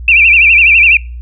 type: tone with vibrato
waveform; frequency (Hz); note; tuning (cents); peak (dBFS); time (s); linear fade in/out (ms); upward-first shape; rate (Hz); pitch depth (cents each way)
sine; 2531; D#7; +29; -3; 0.08-0.97; 2; sine; 12; 150
effects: noise-tail reverb RT60 0.4 s tail -26 dB re dry + added 60 Hz sine -22 dBFS peak until 1.21 s